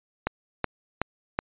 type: click train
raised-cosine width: 0.5 ms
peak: -9 dBFS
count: 4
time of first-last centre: 0.27-1.389 s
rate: 2.68 Hz
effects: resampled to 8000 Hz

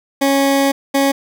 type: tone pair in turn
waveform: 20% pulse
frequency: 275.6 / 275.6 Hz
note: C#4 / C#4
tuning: -10 / -10 cents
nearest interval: unison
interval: 0 cents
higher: neither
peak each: -7 dBFS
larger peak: neither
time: 0.21-0.72 / 0.94-1.12 s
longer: first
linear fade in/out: 10 ms
effects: none

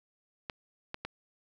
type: clicks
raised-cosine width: 0.3 ms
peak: -20 dBFS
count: 3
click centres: 0.498 / 0.944 / 1.05 s
effects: none

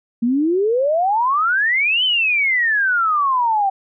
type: exponential two-way sweep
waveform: sine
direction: up then down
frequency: 226.5 to 3100 to 764 Hz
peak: -14 dBFS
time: 0.22-3.7 s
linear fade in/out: 10 ms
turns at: 2.04 s
effects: none

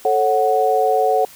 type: chord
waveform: sine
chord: F# minor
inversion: first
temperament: equal with one note detuned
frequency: 440 / 547.4 / 740 Hz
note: A4 / C#5 / F#5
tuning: 0 / -22 / 0 cents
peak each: -18 / -20 / -16 dBFS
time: 0.05-1.25 s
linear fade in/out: 2 ms
effects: white hiss -43 dBFS RMS until 1.35 s

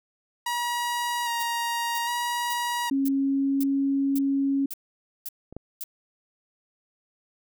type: tone with vibrato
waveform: sawtooth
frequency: 949 Hz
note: A#5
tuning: 31 cents sharp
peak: -22 dBFS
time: 0.46-2.9 s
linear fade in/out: 5 ms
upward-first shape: square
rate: 0.62 Hz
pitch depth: 18 cents each way
type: noise bursts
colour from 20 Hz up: violet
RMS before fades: -34 dBFS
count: 9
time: 1.4-5.839 s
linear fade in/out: 2 ms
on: 31 ms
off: 520 ms
type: tone with pitch glide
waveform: sine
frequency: 273.3 to 275.4 Hz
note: C#4 to C#4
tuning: -24 to -11 cents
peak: -21 dBFS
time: 2.91-4.66 s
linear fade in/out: 5 ms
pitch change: +13 cents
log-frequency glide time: 3.11-3.71 s
type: clicks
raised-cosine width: 2 ms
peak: -29 / -22 dBFS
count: 2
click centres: 5.526 / 5.566 s
effects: none

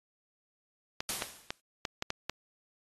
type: clicks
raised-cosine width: 0.2 ms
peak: -15 dBFS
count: 7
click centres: 1.005 / 1.222 / 1.505 / 1.852 / 2.024 / 2.104 / 2.296 s
type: noise with exponential decay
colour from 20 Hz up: white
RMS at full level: -32 dBFS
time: 1.09-1.6 s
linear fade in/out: 1 ms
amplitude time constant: 110 ms
effects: AAC 32 kbps

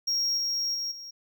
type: tone with level steps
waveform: triangle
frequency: 5588 Hz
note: F8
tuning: in tune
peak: -23 / -25 / -28 / -38 dBFS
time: 0.07-1.11 s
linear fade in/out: 10 ms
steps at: 0.37 / 0.74 / 0.91 s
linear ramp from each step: 10 ms
effects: none

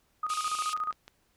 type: tone with tremolo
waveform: sine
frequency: 1244.5 Hz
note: D#6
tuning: in tune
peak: -27 dBFS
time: 0.23-0.92 s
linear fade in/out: 5 ms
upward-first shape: square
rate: 14 Hz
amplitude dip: 65%
type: band-pass noise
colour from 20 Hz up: pink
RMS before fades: -39 dBFS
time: 0.29-0.74 s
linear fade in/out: 10 ms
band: 2300 to 11000 Hz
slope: 96 dB/octave
type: click train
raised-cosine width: 0.2 ms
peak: -28 dBFS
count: 5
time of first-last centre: 0.47-1.08 s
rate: 6.56 Hz
effects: pink hiss -70 dBFS RMS until 1.36 s

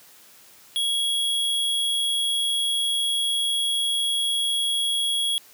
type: tone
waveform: square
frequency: 3322 Hz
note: G#7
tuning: in tune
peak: -22 dBFS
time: 0.76-5.38 s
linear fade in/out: 0 ms
effects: white hiss -51 dBFS RMS until 5.53 s + high-pass 100 Hz 12 dB/octave

